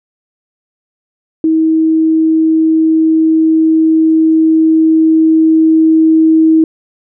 sine tone with level ramp, 319.5 Hz, D#4, 46 cents sharp, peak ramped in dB -7 to -4 dBFS, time 1.44-6.64 s, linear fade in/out 2 ms, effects none

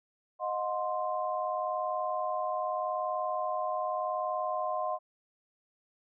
sine chord, C diminished, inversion first, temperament equal with one note detuned, 622.3 / 723.1 / 1046.5 Hz, Eb5 / Gb5 / C6, 0 / -40 / 0 cents, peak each -34 dBFS, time 0.39-4.99 s, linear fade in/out 50 ms, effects none

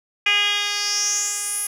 10% pulse tone with band-pass filter sweep, 410 Hz, G#4, 22 cents flat, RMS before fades -22 dBFS, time 0.26-1.67 s, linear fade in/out 5 ms, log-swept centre 2600 to 11000 Hz, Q 4.7, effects none

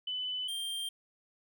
sine / square tone pair in turn, 3005 / 3178 Hz, F#7 / G7, +26 / +23 cents, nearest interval minor second, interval 97 cents, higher second, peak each -33 / -35 dBFS, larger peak first, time 0.07-0.48 / 0.48-0.89 s, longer neither, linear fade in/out 5 ms, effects none

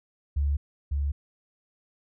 sine tone pair in turn, 71.4 / 71.06 Hz, D2 / C#2, -48 / +44 cents, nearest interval unison, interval 8 cents, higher first, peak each -22 / -24 dBFS, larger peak first, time 0.36-0.57 / 0.91-1.12 s, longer neither, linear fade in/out 10 ms, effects none

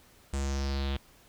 square tone with low-pass filter sweep, 68.7 Hz, C#2, 15 cents flat, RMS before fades -31 dBFS, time 0.33-0.97 s, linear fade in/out 5 ms, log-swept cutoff 8200 to 3300 Hz, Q 4, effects pink hiss -59 dBFS RMS until 1.28 s

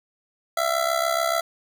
25% pulse tone with amplitude modulation, 669 Hz, E5, 25 cents sharp, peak -14 dBFS, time 0.57-1.41 s, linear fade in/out 5 ms, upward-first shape sine, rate 66.9 Hz, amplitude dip 75%, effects none

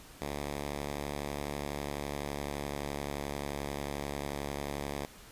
5% pulse tone with pitch glide, 72.1 to 71.27 Hz, D2 to C#2, -31 to +49 cents, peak -24 dBFS, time 0.22-5.05 s, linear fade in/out 0 ms, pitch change -20 cents, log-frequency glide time 1.38-3.58 s, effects pink hiss -53 dBFS RMS until 5.31 s + resampled to 32000 Hz

